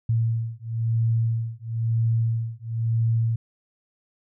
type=beating tone pair; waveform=sine; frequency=113.7 / 114.7 Hz; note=A#2 / A#2; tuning=-43 / -28 cents; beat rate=1 Hz; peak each=-24 dBFS; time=0.09-3.36 s; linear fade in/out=5 ms; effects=none